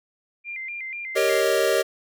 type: tone with vibrato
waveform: sine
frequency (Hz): 2232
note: C#7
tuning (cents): +11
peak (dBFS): -30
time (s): 0.44-1.43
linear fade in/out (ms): 50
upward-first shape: square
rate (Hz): 4.1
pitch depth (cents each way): 120
type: chord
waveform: square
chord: Eb dominant seventh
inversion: first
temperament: equal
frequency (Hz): 392 / 466.2 / 554.4 / 622.3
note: G4 / Bb4 / Db5 / Eb5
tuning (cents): 0 / 0 / 0 / 0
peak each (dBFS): -25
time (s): 1.15-1.83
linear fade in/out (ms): 20
effects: none